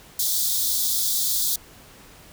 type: high-pass noise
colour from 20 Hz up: white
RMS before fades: -23 dBFS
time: 0.19-1.56 s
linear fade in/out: 5 ms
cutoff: 3400 Hz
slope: 96 dB/octave
effects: pink hiss -48 dBFS RMS until 2.32 s